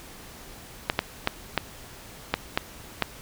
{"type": "clicks", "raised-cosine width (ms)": 0.3, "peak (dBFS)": -5, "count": 7, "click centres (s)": [0.899, 0.991, 1.274, 1.577, 2.34, 2.575, 3.023], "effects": ["pink hiss -45 dBFS RMS until 3.21 s"]}